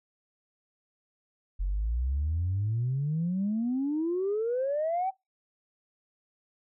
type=exponential sweep; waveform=sine; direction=up; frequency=44 to 784 Hz; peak=-25 dBFS; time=1.59-5.11 s; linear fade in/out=20 ms; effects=noise-tail reverb RT60 0.2 s tail -23 dB re dry + tanh soft clip ceiling -22 dBFS